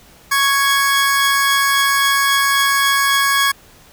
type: tone pair together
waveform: sawtooth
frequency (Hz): 1108.7 / 1661.2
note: C#6 / G#6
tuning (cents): 0 / 0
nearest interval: perfect fifth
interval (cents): 700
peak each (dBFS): -12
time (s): 0.31-3.52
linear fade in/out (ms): 10
effects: pink hiss -46 dBFS RMS until 3.92 s